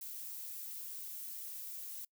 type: noise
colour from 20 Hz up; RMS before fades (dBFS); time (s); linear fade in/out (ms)
violet; -45; 0.01-2.05; 5
effects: noise-tail reverb RT60 0.1 s tail -25 dB re dry